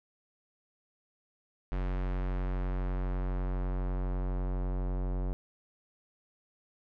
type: tone with low-pass filter sweep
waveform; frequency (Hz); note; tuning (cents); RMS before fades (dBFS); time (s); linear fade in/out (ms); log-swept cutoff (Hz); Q
square; 46; F#1; -9; -32; 1.72-5.33; 0; 2200 to 770; 0.82
effects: none